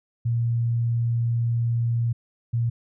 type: tone pair in turn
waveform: sine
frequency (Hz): 117.3 / 117.3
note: A#2 / A#2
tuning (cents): +11 / +11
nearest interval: unison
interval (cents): 0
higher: neither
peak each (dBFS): -20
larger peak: neither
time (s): 0.25-2.13 / 2.53-2.7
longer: first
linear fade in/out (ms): 10
effects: none